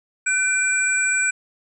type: tone cluster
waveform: sine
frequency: 1512 / 2364 / 7800 Hz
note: F#6 / D7 / B8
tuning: +37 / +11 / -23 cents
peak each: -22 dBFS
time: 0.26-1.31 s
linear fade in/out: 10 ms
effects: none